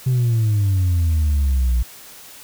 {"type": "exponential sweep", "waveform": "sine", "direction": "down", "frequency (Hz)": [130.81, 58], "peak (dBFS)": -12, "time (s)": [0.06, 1.83], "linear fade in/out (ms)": 10, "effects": ["tanh soft clip ceiling -13 dBFS", "white hiss -41 dBFS RMS until 2.43 s"]}